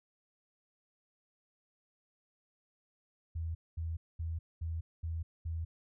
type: tone bursts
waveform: sine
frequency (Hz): 82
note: E2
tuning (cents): -9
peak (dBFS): -34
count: 6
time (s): 3.35-5.65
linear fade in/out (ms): 10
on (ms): 200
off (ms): 220
effects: none